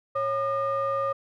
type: ring-modulated tone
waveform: triangle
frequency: 330.7 Hz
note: E4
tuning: 6 cents sharp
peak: -19 dBFS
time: 0.15-1.13 s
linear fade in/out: 10 ms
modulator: 880 Hz
effects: none